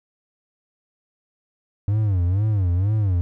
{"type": "tone with vibrato", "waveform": "triangle", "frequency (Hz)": 97.3, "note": "G2", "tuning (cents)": -12, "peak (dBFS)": -15, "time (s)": [1.88, 3.21], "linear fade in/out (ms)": 0, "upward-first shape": "sine", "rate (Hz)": 2.1, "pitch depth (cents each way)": 200, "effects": []}